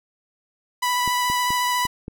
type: tone with vibrato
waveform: sawtooth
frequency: 987.8 Hz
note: B5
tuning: in tune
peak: -16 dBFS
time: 0.82-1.87 s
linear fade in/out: 10 ms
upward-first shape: sine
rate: 14 Hz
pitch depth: 12 cents each way
type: clicks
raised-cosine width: 3 ms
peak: -19 dBFS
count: 5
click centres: 1.077 / 1.3 / 1.505 / 1.853 / 2.081 s
effects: none